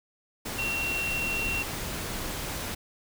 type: tone in noise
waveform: sine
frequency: 2734 Hz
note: F7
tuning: 37 cents flat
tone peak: -28 dBFS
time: 0.58-1.63 s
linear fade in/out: 10 ms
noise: pink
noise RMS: -34 dBFS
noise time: 0.45-2.75 s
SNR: +3 dB
effects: none